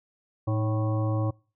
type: harmonic tone with a mistuned harmonic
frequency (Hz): 110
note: A2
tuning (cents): 0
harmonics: 1 / 3 / 5 / 7 / 9 / 10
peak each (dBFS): -24 / -32 / -34 / -40 / -44 / -40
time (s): 0.47-1.31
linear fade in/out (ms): 10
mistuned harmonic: 3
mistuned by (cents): -78
effects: noise-tail reverb RT60 0.4 s tail -26 dB re dry